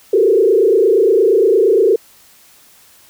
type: tone with frequency modulation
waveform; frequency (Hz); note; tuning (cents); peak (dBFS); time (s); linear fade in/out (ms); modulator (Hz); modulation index
sine; 417.6; G#4; +10; -8; 0.13-1.96; 5; 28.6; 1.9
effects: white hiss -47 dBFS RMS until 3.09 s